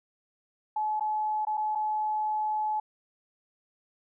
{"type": "tone with dropouts", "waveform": "sine", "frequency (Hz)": 856, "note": "A5", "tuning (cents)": -48, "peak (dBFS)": -26, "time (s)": [0.76, 2.8], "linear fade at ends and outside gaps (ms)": 5, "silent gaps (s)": [[0.997, 1.007], [1.451, 1.469], [1.572, 1.576], [1.751, 1.755]], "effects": []}